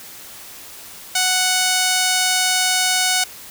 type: tone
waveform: 5% pulse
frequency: 740 Hz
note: F#5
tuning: in tune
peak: -4 dBFS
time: 1.15-3.24 s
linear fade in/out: 5 ms
effects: white hiss -38 dBFS RMS until 3.5 s